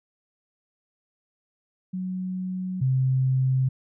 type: tone pair in turn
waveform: sine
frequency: 185 / 130.81 Hz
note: F#3 / C3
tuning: 0 / 0 cents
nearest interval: tritone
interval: 600 cents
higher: first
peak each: -27 / -19 dBFS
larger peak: second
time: 1.93-2.81 / 2.81-3.69 s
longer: neither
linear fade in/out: 10 ms
effects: none